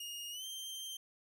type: tone with pitch glide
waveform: sawtooth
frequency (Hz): 2853 to 3147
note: F7 to G7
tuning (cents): +36 to +6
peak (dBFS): -39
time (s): 0-0.97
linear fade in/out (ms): 5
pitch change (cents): +170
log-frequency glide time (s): 0.31-0.45
effects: none